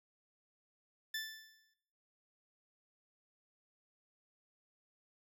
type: tone with exponential decay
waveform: 20% pulse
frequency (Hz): 1760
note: A6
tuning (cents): 0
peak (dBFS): -31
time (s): 1.14-1.74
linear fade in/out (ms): 5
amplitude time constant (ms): 130
effects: noise-tail reverb RT60 0.8 s tail -22 dB re dry